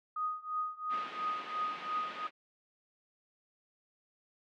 sine tone with tremolo, 1244.5 Hz, D#6, in tune, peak -30 dBFS, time 0.16-2.27 s, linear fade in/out 5 ms, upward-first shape triangle, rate 2.9 Hz, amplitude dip 95%
white band-pass noise, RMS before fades -47 dBFS, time 0.89-2.31 s, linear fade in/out 50 ms, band 190 to 3000 Hz, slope 24 dB/octave
effects none

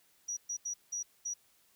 sine tone bursts at uneven times, 5800 Hz, F#8, 35 cents flat, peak -34 dBFS, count 5, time 0.28-0.37 / 0.49-0.57 / 0.65-0.74 / 0.92-1.03 / 1.25-1.34 s, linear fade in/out 10 ms, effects white hiss -68 dBFS RMS until 1.75 s

